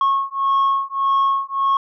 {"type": "beating tone pair", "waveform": "sine", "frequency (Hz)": [1093, 1094.7], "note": ["C#6", "C#6"], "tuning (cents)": [-25, -22], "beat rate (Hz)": 1.7, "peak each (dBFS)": -17, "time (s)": [0.01, 1.77], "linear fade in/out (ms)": 2, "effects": ["tanh soft clip ceiling -12 dBFS"]}